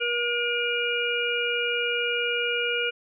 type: harmonic tone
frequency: 477.8 Hz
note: A#4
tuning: 43 cents sharp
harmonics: 1 / 3 / 5 / 6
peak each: -29 / -29 / -29 / -29 dBFS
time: 0-2.91 s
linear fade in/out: 20 ms
effects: none